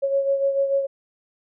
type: beating tone pair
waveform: sine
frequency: 550 / 556.8 Hz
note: C#5 / C#5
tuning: -14 / +8 cents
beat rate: 6.8 Hz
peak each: -19 / -27 dBFS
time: 0.02-0.87 s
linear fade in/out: 20 ms
effects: none